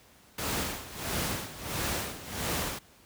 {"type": "noise with tremolo", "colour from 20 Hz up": "pink", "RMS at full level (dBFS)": -30, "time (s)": [0.38, 2.79], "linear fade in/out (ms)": 5, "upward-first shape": "sine", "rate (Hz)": 1.5, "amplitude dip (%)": 80, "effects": ["pink hiss -58 dBFS RMS until 3.05 s", "high-pass 60 Hz 12 dB/octave"]}